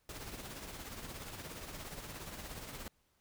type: noise with tremolo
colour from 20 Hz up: pink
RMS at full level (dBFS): -44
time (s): 0.09-2.88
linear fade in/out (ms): 2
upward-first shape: triangle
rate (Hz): 17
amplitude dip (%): 55
effects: pink hiss -75 dBFS RMS until 3.2 s